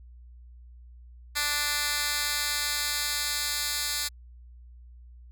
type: tone with high-pass filter sweep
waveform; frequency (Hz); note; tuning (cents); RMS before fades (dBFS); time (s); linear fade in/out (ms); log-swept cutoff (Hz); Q
10% pulse; 293.7; D4; 0; -29; 1.35-4.09; 20; 2300 to 3700; 0.79
effects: added 60 Hz sine -46 dBFS peak until 5.31 s